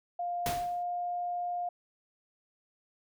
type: tone with pitch glide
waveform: sine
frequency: 702 to 706.9 Hz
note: F5 to F5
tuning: +9 to +21 cents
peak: -31 dBFS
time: 0.19-1.69 s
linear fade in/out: 5 ms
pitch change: +12 cents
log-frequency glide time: 0.55-0.63 s
type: noise with exponential decay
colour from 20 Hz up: pink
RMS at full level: -31 dBFS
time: 0.46-0.83 s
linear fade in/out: 1 ms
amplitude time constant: 79 ms
effects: none